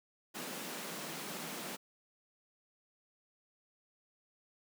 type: high-pass noise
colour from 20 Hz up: pink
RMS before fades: -43 dBFS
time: 0.34-1.77 s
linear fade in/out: 20 ms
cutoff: 150 Hz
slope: 96 dB/octave
effects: none